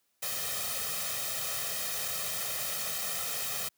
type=noise with comb filter; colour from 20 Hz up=white; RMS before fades=-34 dBFS; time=0.22-3.69 s; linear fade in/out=10 ms; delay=1.6 ms; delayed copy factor=+0.9; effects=white hiss -75 dBFS RMS until 3.77 s + high-pass 100 Hz 12 dB/octave